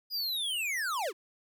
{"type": "linear sweep", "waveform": "square", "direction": "down", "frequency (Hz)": [4978, 306.9], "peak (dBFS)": -31, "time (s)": [0.1, 1.13], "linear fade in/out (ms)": 50, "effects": []}